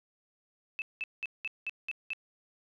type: tone bursts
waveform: sine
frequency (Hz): 2623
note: E7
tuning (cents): -9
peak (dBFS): -32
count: 7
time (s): 0.79-2.133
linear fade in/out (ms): 0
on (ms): 29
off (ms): 190
effects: none